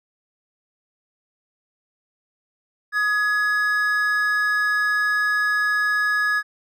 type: tone pair together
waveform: triangle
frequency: 1244.5 / 1685.6 Hz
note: D#6 / G#6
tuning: 0 / +25 cents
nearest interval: perfect fourth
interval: 525 cents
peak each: -24 / -17 dBFS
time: 2.92-6.43 s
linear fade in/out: 50 ms
effects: none